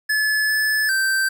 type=tone with pitch steps; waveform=square; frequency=1721 / 1731 / 1559 Hz; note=A6 / A6 / G6; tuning=-39 / -29 / -10 cents; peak=-18 dBFS; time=0.09-1.29 s; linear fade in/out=10 ms; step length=400 ms; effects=9-bit